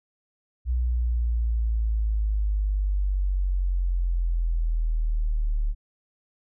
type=exponential sweep; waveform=sine; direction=down; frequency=61.74 to 36.71 Hz; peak=-21 dBFS; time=0.65-5.75 s; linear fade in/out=50 ms; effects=none

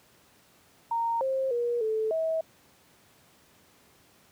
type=tone with pitch steps; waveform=sine; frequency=925 / 531 / 477.4 / 437.8 / 645 Hz; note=A#5 / C5 / A#4 / A4 / E5; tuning=-14 / +25 / +41 / -9 / -38 cents; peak=-25 dBFS; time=0.91-2.41 s; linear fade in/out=5 ms; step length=300 ms; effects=pink hiss -60 dBFS RMS until 4.31 s + high-pass 100 Hz 12 dB/octave

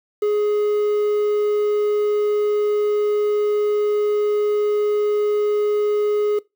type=tone with quantisation; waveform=triangle; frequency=417.6 Hz; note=G#4; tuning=10 cents sharp; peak=-14 dBFS; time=0.22-6.39 s; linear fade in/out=5 ms; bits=7; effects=noise-tail reverb RT60 0.2 s tail -21 dB re dry

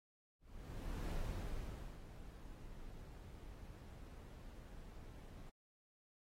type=noise with ADSR envelope; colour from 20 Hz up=brown; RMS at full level=-41 dBFS; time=0.4-5.5 s; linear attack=710 ms; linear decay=890 ms; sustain=-12 dB; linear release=9 ms; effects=AAC 48 kbps

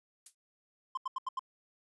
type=noise with exponential decay; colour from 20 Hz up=violet; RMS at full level=-40 dBFS; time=0.26-0.35 s; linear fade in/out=5 ms; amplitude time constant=19 ms
type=tone bursts; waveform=triangle; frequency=1046.5 Hz; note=C6; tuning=in tune; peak=-30 dBFS; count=5; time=0.95-1.394 s; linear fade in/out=5 ms; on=24 ms; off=81 ms
effects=resampled to 24000 Hz

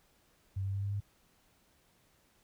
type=tone with pitch steps; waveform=sine; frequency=96.5 / 97.68 / 98.87 / 100.08 / 101.3 Hz; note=G2 / G2 / G2 / G2 / G#2; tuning=-27 / -6 / +15 / +36 / -43 cents; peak=-32 dBFS; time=0.56-1.005 s; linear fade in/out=10 ms; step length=89 ms; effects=pink hiss -69 dBFS RMS until 2.43 s

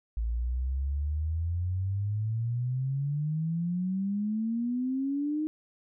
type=exponential sweep; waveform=sine; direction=up; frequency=55 to 312.4 Hz; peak=-27 dBFS; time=0.17-5.47 s; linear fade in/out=0 ms; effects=none

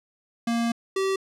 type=tone pair in turn; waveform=square; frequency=233.1 / 385.6 Hz; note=A#3 / G4; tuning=0 / -28 cents; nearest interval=major sixth; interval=872 cents; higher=second; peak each=-23 dBFS; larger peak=neither; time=0.47-0.72 / 0.96-1.16 s; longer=first; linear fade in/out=5 ms; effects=low-pass 9000 Hz 12 dB/octave

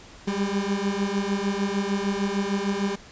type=beating tone pair; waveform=30% pulse; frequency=196 / 202.6 Hz; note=G3 / G#3; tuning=0 / -43 cents; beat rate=6.6 Hz; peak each=-24 dBFS; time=0.27-2.96 s; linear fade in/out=10 ms; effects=pink hiss -47 dBFS RMS until 3.11 s + resampled to 16000 Hz

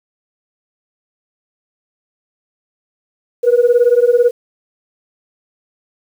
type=beating tone pair; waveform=sine; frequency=473.9 / 491.9 Hz; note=A#4 / B4; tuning=+28 / -7 cents; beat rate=18 Hz; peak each=-10 dBFS; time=3.43-4.31 s; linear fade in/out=20 ms; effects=tanh soft clip ceiling -3 dBFS + 7-bit

